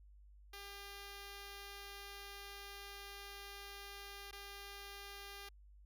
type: tone with dropouts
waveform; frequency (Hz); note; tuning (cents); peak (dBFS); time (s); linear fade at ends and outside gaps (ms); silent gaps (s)
5% pulse; 400.3; G4; +36; -38; 0.53-5.49; 5; 4.312-4.327
effects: added 50 Hz sine -58 dBFS peak until 5.85 s